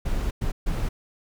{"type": "noise bursts at uneven times", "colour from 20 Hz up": "brown", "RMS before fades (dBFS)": -25, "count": 3, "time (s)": [[0.05, 0.31], [0.41, 0.52], [0.66, 0.89]], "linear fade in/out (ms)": 10, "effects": []}